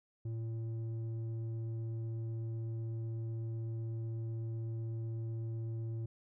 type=tone with low-pass filter; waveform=square; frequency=113.5 Hz; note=A#2; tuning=46 cents flat; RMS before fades=-39 dBFS; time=0.25-6.06 s; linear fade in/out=5 ms; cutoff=260 Hz; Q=1.1; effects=none